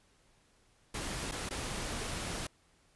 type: noise with dropouts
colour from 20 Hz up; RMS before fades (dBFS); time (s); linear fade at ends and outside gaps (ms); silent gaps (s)
pink; -38; 0.94-2.47; 5; 1.314-1.319 / 1.491-1.507
effects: pink hiss -68 dBFS RMS until 2.95 s + resampled to 24000 Hz